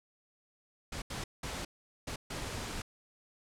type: noise bursts at uneven times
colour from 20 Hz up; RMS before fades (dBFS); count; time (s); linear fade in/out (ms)
pink; -39; 5; 0.92-1.02 / 1.1-1.24 / 1.43-1.65 / 2.07-2.16 / 2.3-2.82; 5
effects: low-pass 9000 Hz 12 dB/octave